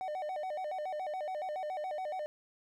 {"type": "tone with vibrato", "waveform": "triangle", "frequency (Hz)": 673, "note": "E5", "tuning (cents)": 36, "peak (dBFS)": -33, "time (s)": [0.01, 2.26], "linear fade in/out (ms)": 0, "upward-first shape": "square", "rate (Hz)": 7.1, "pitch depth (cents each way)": 190, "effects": []}